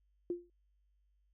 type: tone with exponential decay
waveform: sine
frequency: 349.2 Hz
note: F4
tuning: in tune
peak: -30 dBFS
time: 0.3-0.5 s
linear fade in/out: 2 ms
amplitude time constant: 42 ms
effects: added 50 Hz sine -70 dBFS peak until 1.33 s